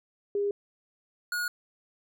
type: tone pair in turn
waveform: sine / square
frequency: 405.5 / 1445 Hz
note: G#4 / F#6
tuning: -41 / -41 cents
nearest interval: octave + minor seventh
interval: 2200 cents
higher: second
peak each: -25 / -29 dBFS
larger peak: first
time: 0.35-0.51 / 1.32-1.48 s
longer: neither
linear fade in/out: 2 ms
effects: none